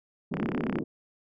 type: band-pass noise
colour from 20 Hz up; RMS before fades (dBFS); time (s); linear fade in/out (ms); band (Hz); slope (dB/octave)
pink; -31; 0.31-0.84; 10; 180 to 360; 24
type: click train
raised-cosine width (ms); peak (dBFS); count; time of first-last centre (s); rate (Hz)
0.5; -18; 16; 0.34-0.786; 33.6
effects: none